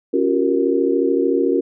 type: chord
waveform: sine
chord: G half-diminished seventh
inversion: second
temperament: equal with one note detuned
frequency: 277.2 / 349.2 / 382.8 / 466.2 Hz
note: Db4 / F4 / G4 / Bb4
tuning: 0 / 0 / -41 / 0 cents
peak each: -20 dBFS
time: 0.13-1.61 s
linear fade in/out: 10 ms
effects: none